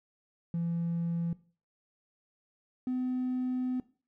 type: tone pair in turn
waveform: triangle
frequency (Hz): 169.2 / 253.5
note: E3 / B3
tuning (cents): +45 / +45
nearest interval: perfect fifth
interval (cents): 700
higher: second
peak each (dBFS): -26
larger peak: neither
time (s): 0.54-1.33 / 2.87-3.8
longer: second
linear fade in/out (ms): 2
effects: noise-tail reverb RT60 0.4 s tail -21 dB re dry + tanh soft clip ceiling -25 dBFS